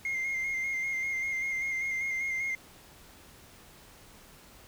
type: tone with vibrato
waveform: sine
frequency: 2118 Hz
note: C7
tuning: 21 cents sharp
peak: -27 dBFS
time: 0.05-2.55 s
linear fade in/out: 2 ms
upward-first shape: square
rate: 5.1 Hz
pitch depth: 23 cents each way
effects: tanh soft clip ceiling -28 dBFS + pink hiss -54 dBFS RMS until 4.67 s